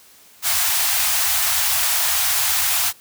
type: band-stop noise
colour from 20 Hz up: white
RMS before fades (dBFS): -19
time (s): 0.42-2.93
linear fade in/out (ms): 50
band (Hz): 100 to 650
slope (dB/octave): 96
effects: white hiss -49 dBFS RMS until 3 s + high-pass 60 Hz 12 dB/octave